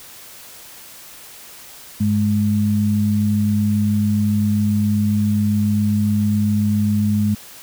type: tone pair together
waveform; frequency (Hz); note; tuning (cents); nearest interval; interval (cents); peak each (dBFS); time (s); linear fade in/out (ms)
sine; 101.54 / 208.9; G#2 / G#3; -39 / +10; octave; 1249; -19 / -16; 2-7.35; 10
effects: white hiss -40 dBFS RMS until 7.62 s